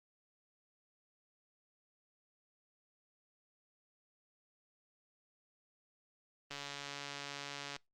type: click train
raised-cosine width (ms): 0.2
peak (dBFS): -26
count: 179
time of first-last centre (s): 6.51-7.764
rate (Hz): 142
effects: noise-tail reverb RT60 0.2 s tail -26 dB re dry + Opus 32 kbps